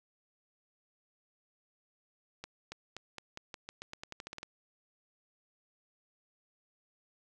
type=accelerating click train; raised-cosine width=0.2 ms; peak=-25 dBFS; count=16; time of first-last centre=2.44-4.43 s; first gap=280 ms; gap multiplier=0.88; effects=none